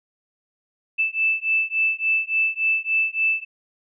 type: beating tone pair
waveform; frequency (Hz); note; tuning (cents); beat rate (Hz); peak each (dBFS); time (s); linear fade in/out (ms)
sine; 2636 / 2639.5; E7 / E7; -1 / +2; 3.5; -22; 0.98-3.45; 20
effects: none